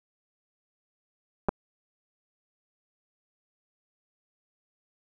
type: clicks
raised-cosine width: 1 ms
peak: -11 dBFS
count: 2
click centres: 1.486 / 1.491 s
effects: none